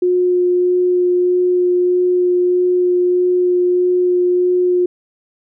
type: tone with vibrato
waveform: sine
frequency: 359.2 Hz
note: F4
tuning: 49 cents sharp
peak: -11 dBFS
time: 0.02-4.86 s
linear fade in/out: 5 ms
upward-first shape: sine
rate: 1.6 Hz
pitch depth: 8 cents each way
effects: none